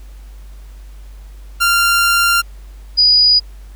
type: tone pair in turn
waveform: sawtooth / sine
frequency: 1388 / 4921 Hz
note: F6 / D#8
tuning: -11 / -20 cents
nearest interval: octave + minor seventh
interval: 2191 cents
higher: second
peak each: -7 dBFS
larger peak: neither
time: 1.6-2.42 / 2.97-3.4 s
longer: first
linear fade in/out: 20 ms
effects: added 49 Hz sine -32 dBFS peak until 3.75 s + pink hiss -50 dBFS RMS until 3.75 s